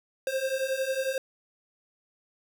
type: beating tone pair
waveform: square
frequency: 523.3 / 534.3 Hz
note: C5 / C5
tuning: 0 / +36 cents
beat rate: 11 Hz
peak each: -32 / -30 dBFS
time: 0.27-1.18 s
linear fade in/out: 2 ms
effects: none